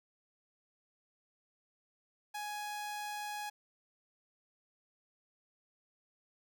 sawtooth tone, 834 Hz, G#5, 7 cents sharp, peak -35 dBFS, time 2.34-3.5 s, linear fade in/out 10 ms, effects none

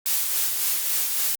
blue noise with tremolo, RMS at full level -22 dBFS, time 0.06-1.35 s, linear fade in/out 0 ms, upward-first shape sine, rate 3.6 Hz, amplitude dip 35%, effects Opus 48 kbps

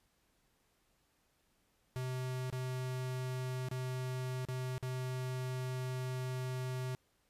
square tone with dropouts, 128.2 Hz, C3, 35 cents flat, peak -37 dBFS, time 1.96-6.95 s, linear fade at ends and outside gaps 0 ms, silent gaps 2.501-2.526 / 3.686-3.713 / 4.451-4.486 / 4.78-4.827 s, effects pink hiss -75 dBFS RMS until 7.29 s + resampled to 32000 Hz

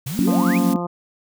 white noise, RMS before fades -34 dBFS, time 0.06-0.74 s, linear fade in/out 10 ms
sine exponential sweep, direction up, 116.54 to 2610 Hz, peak -25 dBFS, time 0.06-0.58 s, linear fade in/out 5 ms
sine chord, F# major, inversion none, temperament equal, 185 / 233.1 / 277.2 Hz, F#3 / A#3 / C#4, 0 / 0 / 0 cents, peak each -20 dBFS, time 0.19-0.76 s, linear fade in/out 0 ms
harmonic tone, 174.61 Hz, F3, in tune, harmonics 1 / 2 / 3 / 4 / 5 / 6 / 7, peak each -26 / -29 / -31 / -32 / -33 / -34 / -34 dBFS, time 0.27-0.87 s, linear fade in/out 10 ms
effects none

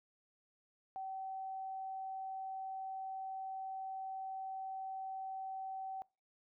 sine tone, 766 Hz, G5, 40 cents flat, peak -40 dBFS, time 0.96-6.02 s, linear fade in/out 0 ms, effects noise-tail reverb RT60 0.3 s tail -24 dB re dry

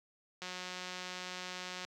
click train, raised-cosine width 0.2 ms, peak -25 dBFS, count 261, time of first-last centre 0.42-1.849 s, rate 182 Hz, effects high-pass 60 Hz 12 dB/octave + 11-bit

